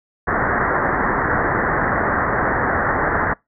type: low-pass noise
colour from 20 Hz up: white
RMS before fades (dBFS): -19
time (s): 0.27-3.34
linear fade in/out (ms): 10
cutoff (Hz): 1900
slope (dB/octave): 96
effects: noise-tail reverb RT60 0.2 s tail -25 dB re dry